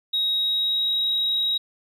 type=tone with pitch glide; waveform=sine; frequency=3792 to 3816 Hz; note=A#7 to A#7; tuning=+29 to +40 cents; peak=-19 dBFS; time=0.13-1.58 s; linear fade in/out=10 ms; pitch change=+11 cents; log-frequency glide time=0.33-0.95 s; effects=tanh soft clip ceiling -16 dBFS + 10-bit